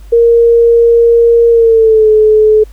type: tone with pitch glide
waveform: sine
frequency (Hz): 466.7 to 430.4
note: A#4 to A4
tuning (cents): +2 to -38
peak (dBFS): -3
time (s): 0.12-2.64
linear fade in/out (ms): 10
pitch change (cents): -140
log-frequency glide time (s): 1.5-2.09
effects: added 50 Hz sine -29 dBFS peak until 2.72 s + pink hiss -47 dBFS RMS until 2.72 s